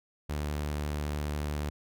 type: tone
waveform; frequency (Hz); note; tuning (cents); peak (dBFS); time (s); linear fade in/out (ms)
sawtooth; 74.1; D2; +16; -27; 0.29-1.7; 10
effects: none